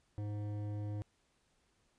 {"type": "tone with hard clipping", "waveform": "sine", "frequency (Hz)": 104.1, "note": "G#2", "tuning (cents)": 5, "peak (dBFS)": -39, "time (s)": [0.18, 1.02], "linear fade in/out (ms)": 0, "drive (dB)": 12, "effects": ["pink hiss -75 dBFS RMS until 1.98 s", "resampled to 22050 Hz"]}